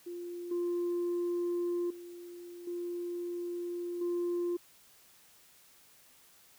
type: tone with level steps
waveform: sine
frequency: 349.2 Hz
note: F4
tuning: in tune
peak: -38 / -28 / -44 / -34 / -28 dBFS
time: 0.06-4.57 s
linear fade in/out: 10 ms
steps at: 0.51 / 1.9 / 2.67 / 4.01 s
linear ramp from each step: 5 ms
effects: tanh soft clip ceiling -28 dBFS + white hiss -61 dBFS RMS until 6.58 s